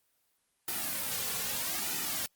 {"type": "noise with flanger", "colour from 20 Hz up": "white", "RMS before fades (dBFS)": -34, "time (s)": [0.68, 2.26], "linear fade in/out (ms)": 0, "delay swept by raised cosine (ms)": [1.8, 3.2], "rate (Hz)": 0.79, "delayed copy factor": -0.7, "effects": ["white hiss -74 dBFS RMS until 2.35 s", "Opus 32 kbps"]}